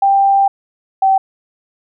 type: tone pair in turn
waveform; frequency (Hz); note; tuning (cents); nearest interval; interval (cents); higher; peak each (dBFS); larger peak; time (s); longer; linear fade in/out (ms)
sine; 789 / 771.4; G5 / G5; +11 / -28; unison; 39; first; -8; neither; 0.02-0.48 / 1.02-1.18; first; 5
effects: none